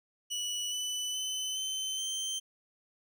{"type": "tone with pitch steps", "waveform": "25% pulse", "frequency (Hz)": [2946, 2989, 3032, 3076, 3121], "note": ["F#7", "F#7", "F#7", "G7", "G7"], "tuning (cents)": [-8, 17, 42, -33, -8], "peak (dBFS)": -29, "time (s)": [0.3, 2.4], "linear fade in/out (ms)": 20, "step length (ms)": 420, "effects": []}